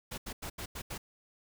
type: noise bursts at uneven times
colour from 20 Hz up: pink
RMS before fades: -40 dBFS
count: 6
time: 0.11-0.18 / 0.26-0.33 / 0.42-0.5 / 0.58-0.66 / 0.75-0.82 / 0.9-0.98 s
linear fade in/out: 10 ms
effects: none